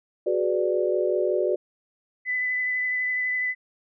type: chord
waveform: sine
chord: G# half-diminished seventh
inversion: third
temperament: equal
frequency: 370 / 415.3 / 493.9 / 587.3 Hz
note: F#4 / G#4 / B4 / D5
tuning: 0 / 0 / 0 / 0 cents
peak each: -24 / -29 / -28 / -26 dBFS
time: 0.26-1.56 s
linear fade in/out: 10 ms
type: tone with vibrato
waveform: sine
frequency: 2003 Hz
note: B6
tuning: 24 cents sharp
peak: -23 dBFS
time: 2.25-3.55 s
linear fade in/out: 50 ms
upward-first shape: triangle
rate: 12 Hz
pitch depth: 14 cents each way
effects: none